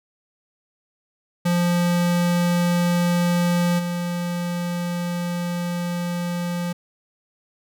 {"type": "tone with level steps", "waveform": "square", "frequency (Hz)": 174.61, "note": "F3", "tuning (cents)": 0, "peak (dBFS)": [-18, -24], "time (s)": [1.45, 6.73], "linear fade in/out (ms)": 10, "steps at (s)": 3.78, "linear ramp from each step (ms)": 20, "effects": []}